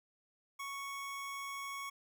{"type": "tone", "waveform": "25% pulse", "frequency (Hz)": 1108.7, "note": "C#6", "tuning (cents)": 0, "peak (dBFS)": -37, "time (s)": [0.59, 1.9], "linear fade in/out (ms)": 10, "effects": []}